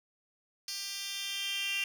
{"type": "tone with high-pass filter sweep", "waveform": "10% pulse", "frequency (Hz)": 395.7, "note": "G4", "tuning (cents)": 16, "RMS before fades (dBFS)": -36, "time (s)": [0.68, 1.84], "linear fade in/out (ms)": 2, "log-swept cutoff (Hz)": [4300, 2800], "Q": 6.6, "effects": []}